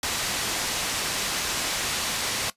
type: low-pass noise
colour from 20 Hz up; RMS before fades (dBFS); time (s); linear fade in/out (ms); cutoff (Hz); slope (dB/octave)
white; -28; 0.03-2.5; 2; 6900; 12
effects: noise-tail reverb RT60 0.1 s tail -17 dB re dry + resampled to 32000 Hz